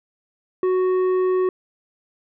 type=tone with tanh clipping; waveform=sine; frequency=370 Hz; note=F#4; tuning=in tune; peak=-18 dBFS; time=0.63-1.49 s; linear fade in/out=2 ms; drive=8 dB; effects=none